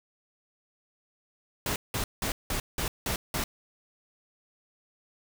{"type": "noise bursts", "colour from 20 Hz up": "pink", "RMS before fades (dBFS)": -30, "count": 7, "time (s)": [1.66, 3.44], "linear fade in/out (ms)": 2, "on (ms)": 100, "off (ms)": 180, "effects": []}